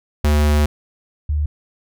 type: tone pair in turn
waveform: square / sine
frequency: 74.5 / 74.5 Hz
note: D2 / D2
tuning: +25 / +25 cents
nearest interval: unison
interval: 0 cents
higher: neither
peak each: -13 / -16 dBFS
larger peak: first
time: 0.24-0.66 / 1.29-1.46 s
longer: first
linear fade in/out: 5 ms
effects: none